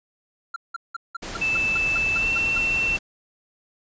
triangle tone bursts, 1371 Hz, F6, 32 cents flat, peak -25 dBFS, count 11, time 0.54-2.582 s, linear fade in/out 5 ms, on 22 ms, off 180 ms
pink noise, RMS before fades -33 dBFS, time 1.22-2.99 s, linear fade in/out 10 ms
sine tone with pitch glide, 2637 to 2692 Hz, E7 to E7, 0 to +36 cents, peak -20 dBFS, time 1.41-2.97 s, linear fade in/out 10 ms, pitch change +36 cents, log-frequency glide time 2.16-2.3 s
effects resampled to 16000 Hz

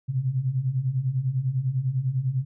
sine beating tone pair, 123.47 / 133.47 Hz, B2 / C3, 0 / +35 cents, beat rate 10 Hz, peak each -28 / -24 dBFS, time 0.08-2.45 s, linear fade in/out 20 ms, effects none

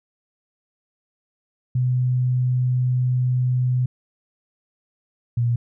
sine tone pair in turn, 126 / 119.04 Hz, B2 / A#2, +35 / +37 cents, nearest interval minor second, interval 98 cents, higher first, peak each -17 dBFS, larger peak neither, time 1.75-3.86 / 5.37-5.56 s, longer first, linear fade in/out 5 ms, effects none

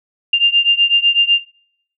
sine beating tone pair, 2794 / 2802 Hz, F7 / F7, 0 / +5 cents, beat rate 8 Hz, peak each -13 / -14 dBFS, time 0.33-1.4 s, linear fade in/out 5 ms, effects noise-tail reverb RT60 0.7 s tail -22 dB re dry

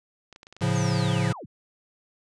clicks, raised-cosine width 0.2 ms, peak -29 dBFS, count 12, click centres 0.327 / 0.361 / 0.431 / 0.469 / 0.526 / 0.566 / 0.608 / 0.681 / 0.787 / 0.817 / 0.857 / 0.896 s
square chord, A augmented, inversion none, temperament equal, 110 / 138.59 / 174.61 Hz, A2 / C#3 / E#3, 0 / 0 / 0 cents, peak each -27 dBFS, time 0.61-1.33 s, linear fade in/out 10 ms
sine linear sweep, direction down, 6645 to 59.3 Hz, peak -37 dBFS, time 0.75-1.46 s, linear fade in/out 10 ms
effects resampled to 22050 Hz

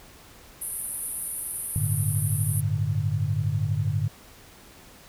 pink band-pass noise, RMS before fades -33 dBFS, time 0.61-2.61 s, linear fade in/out 10 ms, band 9300 to 12000 Hz, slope 96 dB/octave
sine chord, G suspended second, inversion none, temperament just, 98 / 110.25 / 147 Hz, G2 / A2 / D3, 0 / +4 / +2 cents, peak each -27 dBFS, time 1.76-4.08 s, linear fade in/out 0 ms
effects pink hiss -50 dBFS RMS until 5.08 s

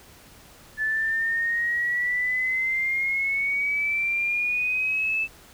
sine exponential sweep, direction up, 1736 to 2637 Hz, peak -22 dBFS, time 0.77-5.28 s, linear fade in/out 50 ms, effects pink hiss -50 dBFS RMS until 5.53 s

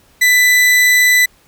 40% pulse tone, 1991 Hz, B6, 14 cents sharp, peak -7 dBFS, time 0.21-1.26 s, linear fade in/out 10 ms, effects pink hiss -51 dBFS RMS until 1.47 s

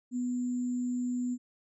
sine tone with sample-and-hold, 246.9 Hz, B3, in tune, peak -29 dBFS, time 0.11-1.38 s, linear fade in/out 50 ms, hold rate 7350 Hz, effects resampled to 24000 Hz

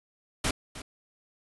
pink noise with echo, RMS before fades -27 dBFS, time 0.44-0.51 s, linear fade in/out 5 ms, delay 310 ms, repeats 1, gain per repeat -14 dB, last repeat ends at 0.82 s, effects resampled to 24000 Hz

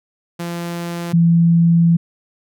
sawtooth / sine tone pair in turn, 171.5 / 168.36 Hz, F3 / E3, -31 / +37 cents, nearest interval unison, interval 32 cents, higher first, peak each -19 / -9 dBFS, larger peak second, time 0.39-1.13 / 1.13-1.97 s, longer second, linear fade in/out 10 ms, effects none

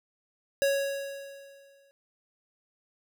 square tone with exponential decay, 554.4 Hz, C#5, in tune, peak -22 dBFS, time 0.62-1.91 s, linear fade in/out 0 ms, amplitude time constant 280 ms, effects none

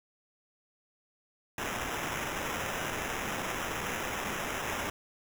white noise with sample-and-hold, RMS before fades -35 dBFS, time 1.58-4.9 s, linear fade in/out 2 ms, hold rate 4410 Hz, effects none

